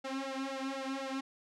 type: tone with flanger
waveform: sawtooth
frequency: 268.6 Hz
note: C4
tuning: 46 cents sharp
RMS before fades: -38 dBFS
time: 0.04-1.21 s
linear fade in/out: 10 ms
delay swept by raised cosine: 1.4 to 3 ms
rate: 4 Hz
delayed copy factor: +1
effects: low-pass 6000 Hz 12 dB/octave